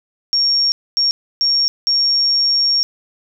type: tone bursts at uneven times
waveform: sine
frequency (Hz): 5540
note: F8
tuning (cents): -15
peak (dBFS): -12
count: 4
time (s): 0.33-0.72 / 0.97-1.11 / 1.41-1.68 / 1.87-2.83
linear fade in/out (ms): 0
effects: none